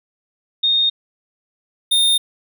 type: tone pair in turn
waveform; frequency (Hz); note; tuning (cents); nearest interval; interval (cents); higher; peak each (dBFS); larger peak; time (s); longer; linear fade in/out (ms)
sine / square; 3689 / 3645; A#7 / A#7; -19 / -40; unison; 21; first; -13; neither; 0.63-0.9 / 1.91-2.18; neither; 10
effects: none